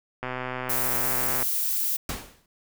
click train, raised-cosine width 0.5 ms, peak -16 dBFS, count 153, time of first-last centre 0.23-1.427 s, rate 127 Hz
violet noise, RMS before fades -26 dBFS, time 0.69-1.97 s, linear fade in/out 10 ms
pink noise with exponential decay, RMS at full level -28 dBFS, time 2.09-2.46 s, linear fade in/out 2 ms, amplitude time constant 79 ms
effects none

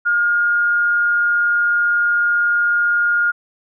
sine tone with amplitude modulation, 1421 Hz, F6, 30 cents sharp, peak -12 dBFS, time 0.05-3.32 s, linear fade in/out 20 ms, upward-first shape sine, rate 176 Hz, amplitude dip 25%, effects none

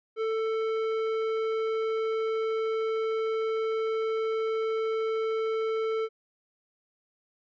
sine tone with tanh clipping, 443.4 Hz, A4, 13 cents sharp, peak -28 dBFS, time 0.16-6.09 s, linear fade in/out 50 ms, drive 13 dB, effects none

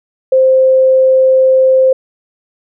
sine tone, 523 Hz, C5, 1 cent flat, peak -5 dBFS, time 0.32-1.93 s, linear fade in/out 5 ms, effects none

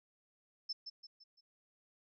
sine tone with echo, 5274 Hz, E8, in tune, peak -36 dBFS, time 0.69-0.73 s, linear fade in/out 10 ms, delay 170 ms, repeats 4, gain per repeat -7 dB, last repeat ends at 1.41 s, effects none

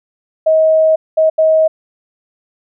sine tone bursts at uneven times, 634 Hz, D#5, 32 cents sharp, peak -7 dBFS, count 3, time 0.46-0.96 / 1.17-1.3 / 1.38-1.68 s, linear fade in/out 10 ms, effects none

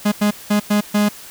45% pulse tone bursts at uneven times, 207.7 Hz, G#3, in tune, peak -13 dBFS, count 5, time 0.05-0.12 / 0.21-0.31 / 0.5-0.6 / 0.7-0.81 / 0.94-1.09 s, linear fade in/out 10 ms, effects white hiss -38 dBFS RMS until 1.3 s

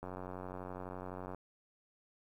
click train, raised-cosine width 1 ms, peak -30 dBFS, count 122, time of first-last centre 0.03-1.347 s, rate 91.9 Hz, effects 11-bit

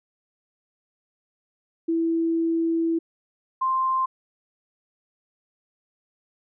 sine tone pair in turn, 330 / 1047.7 Hz, E4 / C6, +2 / +2 cents, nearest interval octave + minor sixth, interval 2000 cents, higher second, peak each -20 dBFS, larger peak neither, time 1.88-2.99 / 3.61-4.06 s, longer first, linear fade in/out 10 ms, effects none

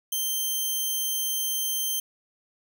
5% pulse tone, 3136 Hz, G7, in tune, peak -17 dBFS, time 0.12-2 s, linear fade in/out 5 ms, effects none

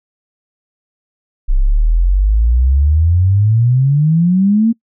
sine exponential sweep, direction up, 31.09 to 233.1 Hz, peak -8 dBFS, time 1.48-4.73 s, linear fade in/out 20 ms, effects noise-tail reverb RT60 0.1 s tail -25 dB re dry

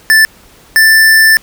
square tone pair in turn, 1761 / 1768.8 Hz, A6 / A6, +1 / +9 cents, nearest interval unison, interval 8 cents, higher second, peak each -4 dBFS, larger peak neither, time 0.1-0.25 / 0.76-1.37 s, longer second, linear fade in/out 0 ms, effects pink hiss -42 dBFS RMS until 1.42 s

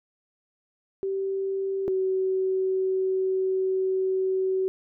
sine tone pair in turn, 387.7 / 378 Hz, G4 / F#4, -19 / +37 cents, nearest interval unison, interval 44 cents, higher first, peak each -25 / -22 dBFS, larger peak second, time 1.03-1.88 / 1.88-4.68 s, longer second, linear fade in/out 0 ms, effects none

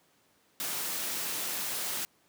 white noise, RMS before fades -34 dBFS, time 0.6-2.05 s, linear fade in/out 0 ms, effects pink hiss -67 dBFS RMS until 2.28 s + high-pass 150 Hz 12 dB/octave

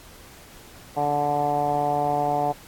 10% pulse tone with low-pass filter, 145.8 Hz, D3, 12 cents flat, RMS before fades -23 dBFS, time 0.96-2.53 s, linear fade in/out 20 ms, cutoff 780 Hz, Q 6.7, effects pink hiss -47 dBFS RMS until 2.67 s + AAC 64 kbps

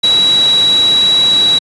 sine tone in noise, 3893 Hz, B7, 26 cents flat, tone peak -7 dBFS, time 0.03-1.59 s, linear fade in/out 10 ms, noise pink, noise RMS -22 dBFS, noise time 0.03-1.59 s, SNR +12 dB, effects high-pass 150 Hz 12 dB/octave + resampled to 24000 Hz

